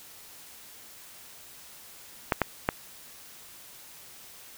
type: clicks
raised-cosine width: 0.5 ms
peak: -7 dBFS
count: 3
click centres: 2.322 / 2.417 / 2.689 s
effects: white hiss -49 dBFS RMS until 4.57 s